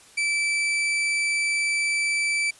40% pulse tone, 2321 Hz, D7, 21 cents flat, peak -21 dBFS, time 0.17-2.51 s, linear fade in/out 10 ms, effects white hiss -51 dBFS RMS until 2.59 s + resampled to 24000 Hz

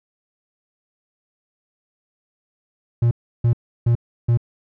triangle tone bursts, 118.1 Hz, A#2, 23 cents sharp, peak -11 dBFS, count 4, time 3.02-4.374 s, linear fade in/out 5 ms, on 91 ms, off 330 ms, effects none

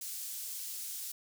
pink high-pass noise, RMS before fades -41 dBFS, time 0.01-1.12 s, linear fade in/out 5 ms, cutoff 7000 Hz, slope 12 dB/octave, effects none

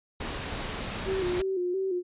pink noise, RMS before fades -34 dBFS, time 0.2-1.42 s, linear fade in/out 5 ms
sine tone with vibrato, 370 Hz, F#4, in tune, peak -26 dBFS, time 1.05-2.03 s, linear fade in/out 50 ms, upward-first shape square, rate 2.9 Hz, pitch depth 60 cents each way
effects resampled to 8000 Hz

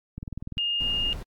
click train, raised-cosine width 5 ms, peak -22 dBFS, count 9, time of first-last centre 0.18-0.572 s, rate 20.4 Hz
sine tone, 2833 Hz, F7, 24 cents sharp, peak -24 dBFS, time 0.58-1.13 s, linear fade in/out 0 ms
brown noise, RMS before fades -34 dBFS, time 0.8-1.23 s, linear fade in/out 5 ms
effects AAC 64 kbps

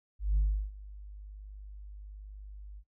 sine tone with ADSR envelope, 50.6 Hz, G#1, 44 cents flat, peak -21 dBFS, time 0.19-2.84 s, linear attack 180 ms, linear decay 340 ms, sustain -22 dB, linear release 64 ms, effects noise-tail reverb RT60 0.1 s tail -25 dB re dry + tanh soft clip ceiling -21 dBFS

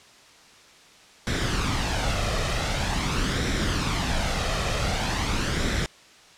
pink noise with flanger, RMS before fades -25 dBFS, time 1.27-5.86 s, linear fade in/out 0 ms, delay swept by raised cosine 0.53 to 1.63 ms, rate 0.45 Hz, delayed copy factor +0.5, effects white hiss -51 dBFS RMS until 6.37 s + low-pass 6000 Hz 12 dB/octave

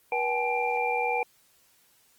sine tone cluster, 483.3 / 771 / 852 / 2374 Hz, B4 / G5 / G#5 / D7, -38 / -29 / +44 / +18 cents, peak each -30 dBFS, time 0.12-1.23 s, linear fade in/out 2 ms, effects white hiss -63 dBFS RMS until 2.18 s + Opus 24 kbps

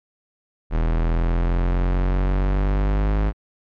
45% pulse exponential sweep, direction up, 39.95 to 52.2 Hz, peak -17 dBFS, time 0.7-3.33 s, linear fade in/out 50 ms, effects low-pass 2000 Hz 12 dB/octave + MP3 64 kbps

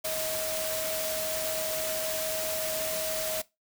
sine tone in noise, 633 Hz, D#5, 30 cents sharp, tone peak -33 dBFS, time 0.04-3.42 s, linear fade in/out 10 ms, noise white, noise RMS -33 dBFS, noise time 0.04-3.42 s, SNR -3 dB, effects noise-tail reverb RT60 0.2 s tail -19 dB re dry

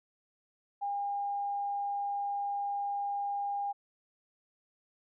sine tone, 807 Hz, G#5, 50 cents flat, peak -31 dBFS, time 0.81-3.73 s, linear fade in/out 20 ms, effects none

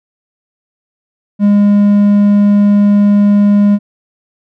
triangle tone, 204.3 Hz, G#3, 28 cents flat, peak -3 dBFS, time 1.39-3.79 s, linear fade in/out 50 ms, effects none

